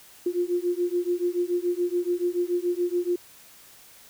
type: beating tone pair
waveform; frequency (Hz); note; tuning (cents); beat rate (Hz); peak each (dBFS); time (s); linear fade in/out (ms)
sine; 349.2 / 356.2; F4 / F4; 0 / +34; 7; -26 / -26; 0.26-3.16; 5
effects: white hiss -51 dBFS RMS until 4.09 s